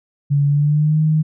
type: tone with pitch glide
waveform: sine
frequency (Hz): 142.7 to 155.62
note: D3 to D#3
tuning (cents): -49 to +1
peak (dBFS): -12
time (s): 0.3-1.23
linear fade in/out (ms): 20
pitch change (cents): +150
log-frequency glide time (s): 0.46-1
effects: none